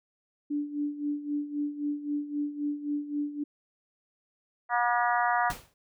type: tone with tremolo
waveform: sine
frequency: 292.2 Hz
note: D4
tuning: 9 cents flat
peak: -26 dBFS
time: 0.5-3.44 s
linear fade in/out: 10 ms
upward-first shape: sine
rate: 3.8 Hz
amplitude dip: 75%
type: harmonic tone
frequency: 240.5 Hz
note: B3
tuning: 46 cents flat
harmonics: 3 / 4 / 5 / 6 / 7 / 8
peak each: -27 / -29 / -31 / -33 / -34 / -35 dBFS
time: 4.69-5.53 s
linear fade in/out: 50 ms
type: noise with exponential decay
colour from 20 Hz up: pink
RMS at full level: -34 dBFS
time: 5.5-5.74 s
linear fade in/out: 2 ms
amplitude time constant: 52 ms
effects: none